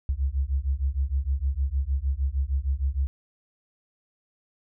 sine beating tone pair, 65 / 71.5 Hz, C2 / D2, -11 / -46 cents, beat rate 6.5 Hz, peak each -26 dBFS, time 0.09-3.07 s, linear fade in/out 0 ms, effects none

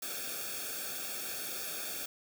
white noise with comb filter, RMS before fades -39 dBFS, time 0.02-2.06 s, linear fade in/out 5 ms, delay 1 ms, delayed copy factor -0.95, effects none

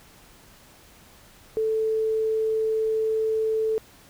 sine tone, 440 Hz, A4, in tune, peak -21 dBFS, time 1.57-3.78 s, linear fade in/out 0 ms, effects pink hiss -52 dBFS RMS until 4.09 s

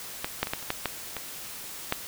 clicks, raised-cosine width 0.3 ms, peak -12 / -8 / -17 / -11 / -25 / -10 / -10 / -16 / -8 dBFS, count 9, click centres 0.245 / 0.43 / 0.471 / 0.535 / 0.627 / 0.704 / 0.857 / 1.167 / 1.924 s, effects white hiss -40 dBFS RMS until 2.07 s

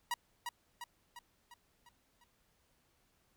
sawtooth tone with echo, 960 Hz, B5, 49 cents flat, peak -29 dBFS, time 0.11-0.14 s, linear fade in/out 2 ms, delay 350 ms, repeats 6, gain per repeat -5 dB, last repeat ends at 2.24 s, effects pink hiss -74 dBFS RMS until 3.36 s

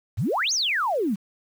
sine exponential two-way sweep, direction up then down, 83.3 to 6700 to 178.5 Hz, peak -21 dBFS, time 0.17-1.16 s, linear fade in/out 20 ms, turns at 0.53 s, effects 8-bit

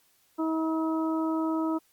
harmonic tone, 320.3 Hz, E4, 50 cents flat, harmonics 1 / 2 / 3 / 4, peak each -26 / -36 / -36 / -37 dBFS, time 0.38-1.79 s, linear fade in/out 20 ms, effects white hiss -66 dBFS RMS until 1.92 s + Opus 48 kbps

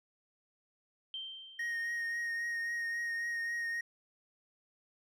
sine tone with exponential decay, 3136 Hz, G7, in tune, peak -37 dBFS, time 1.14-2.29 s, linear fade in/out 1 ms, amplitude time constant 250 ms
triangle tone with vibrato, 1864.7 Hz, A#6, in tune, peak -32 dBFS, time 1.59-3.81 s, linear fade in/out 5 ms, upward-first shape triangle, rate 3.7 Hz, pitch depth 21 cents each way
effects none

